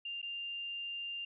sine tone with dropouts, 2794 Hz, F7, in tune, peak -38 dBFS, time 0.05-1.25 s, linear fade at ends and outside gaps 5 ms, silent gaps 0.217-0.227 s, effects none

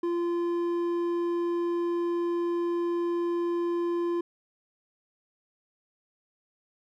sine tone with hard clipping, 344.5 Hz, F4, 24 cents flat, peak -27 dBFS, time 0.03-4.21 s, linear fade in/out 5 ms, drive 6 dB, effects none

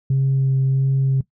sine tone with vibrato, 134.3 Hz, C3, 46 cents sharp, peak -13 dBFS, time 0.1-1.21 s, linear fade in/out 5 ms, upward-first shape sine, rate 1.5 Hz, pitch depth 11 cents each way, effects noise-tail reverb RT60 0.1 s tail -18 dB re dry + tanh soft clip ceiling -12 dBFS

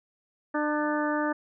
harmonic tone with a mistuned harmonic, 299.6 Hz, D4, 35 cents sharp, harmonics 1 / 2 / 3 / 4 / 5 / 6, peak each -28 / -31 / -33 / -34 / -35 / -36 dBFS, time 0.54-1.33 s, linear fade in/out 10 ms, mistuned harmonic 6, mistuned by -44 cents, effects none

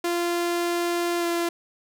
sawtooth tone with pitch glide, 345.8 to 341.8 Hz, F4 to F4, -17 to -37 cents, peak -19 dBFS, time 0.04-1.49 s, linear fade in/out 5 ms, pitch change -20 cents, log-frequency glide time 1.19-1.25 s, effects none

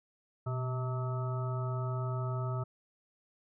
harmonic tone with a mistuned harmonic, 128.8 Hz, C3, 27 cents flat, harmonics 1 / 3 / 5 / 7 / 9 / 10, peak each -32 / -44 / -43 / -48 / -50 / -43 dBFS, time 0.46-2.64 s, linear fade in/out 10 ms, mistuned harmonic 1, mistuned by -72 cents, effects none

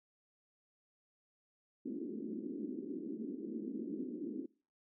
pink band-pass noise, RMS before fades -42 dBFS, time 1.85-4.46 s, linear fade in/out 10 ms, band 220 to 370 Hz, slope 48 dB/octave, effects noise-tail reverb RT60 0.4 s tail -24 dB re dry

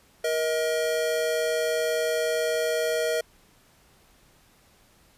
square tone pair together, 473.6 / 634 Hz, A#4 / D#5, +27 / +32 cents, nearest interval perfect fourth, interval 505 cents, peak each -27 dBFS, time 0.24-3.21 s, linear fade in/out 5 ms, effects pink hiss -59 dBFS RMS until 5.17 s + resampled to 32000 Hz

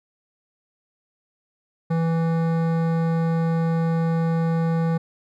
sine tone with hard clipping, 164.81 Hz, E3, in tune, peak -21 dBFS, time 1.9-4.98 s, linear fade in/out 10 ms, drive 15 dB, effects none

